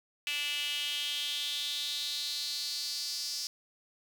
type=tone with high-pass filter sweep; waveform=sawtooth; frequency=291.6 Hz; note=D4; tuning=12 cents flat; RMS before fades=-35 dBFS; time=0.27-3.47 s; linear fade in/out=0 ms; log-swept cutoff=2700 to 5100 Hz; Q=5.4; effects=none